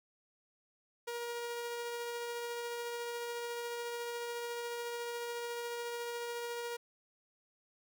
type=tone with tremolo; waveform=sawtooth; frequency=474.5 Hz; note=A#4; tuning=31 cents sharp; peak=-33 dBFS; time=1.07-6.77 s; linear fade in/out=10 ms; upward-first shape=triangle; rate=14 Hz; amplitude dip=25%; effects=none